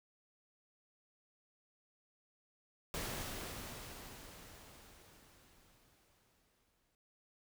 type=noise with exponential decay; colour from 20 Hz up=pink; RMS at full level=-40 dBFS; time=2.94-6.95 s; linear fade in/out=1 ms; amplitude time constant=870 ms; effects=none